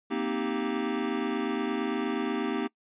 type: chord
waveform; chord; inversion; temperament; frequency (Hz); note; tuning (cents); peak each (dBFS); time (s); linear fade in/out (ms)
square; C minor seventh; third; equal; 233.1 / 261.6 / 311.1 / 392; Bb3 / C4 / Eb4 / G4; 0 / 0 / 0 / 0; -34; 0.1-2.68; 20
effects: noise-tail reverb RT60 0.1 s tail -23 dB re dry + resampled to 8000 Hz